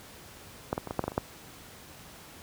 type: clicks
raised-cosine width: 1 ms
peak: -13 / -16 / -22 / -18 / -11 / -17 / -15 / -25 / -11 dBFS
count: 9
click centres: 0.729 / 0.779 / 0.873 / 0.909 / 0.993 / 1.04 / 1.08 / 1.119 / 1.179 s
effects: pink hiss -49 dBFS RMS until 2.42 s + high-pass 60 Hz 12 dB/octave